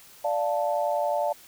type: chord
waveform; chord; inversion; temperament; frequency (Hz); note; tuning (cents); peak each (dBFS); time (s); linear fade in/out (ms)
sine; D minor; none; equal; 587.3 / 698.5 / 880; D5 / F5 / A5; 0 / 0 / 0; -26 / -28 / -29; 0.24-1.33; 10
effects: white hiss -51 dBFS RMS until 1.47 s